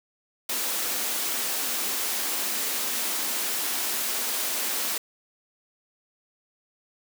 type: high-pass noise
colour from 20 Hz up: white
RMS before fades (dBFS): -28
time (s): 0.49-4.98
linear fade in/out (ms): 5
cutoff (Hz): 200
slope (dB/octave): 96
effects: none